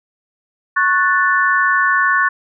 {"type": "chord", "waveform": "sine", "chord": "F# minor", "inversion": "second", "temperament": "equal with one note detuned", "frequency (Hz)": [1101.7, 1480, 1760], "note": ["C#6", "F#6", "A6"], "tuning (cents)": [-11, 0, 0], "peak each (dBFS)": -16, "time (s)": [0.76, 2.29], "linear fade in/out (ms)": 10, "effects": []}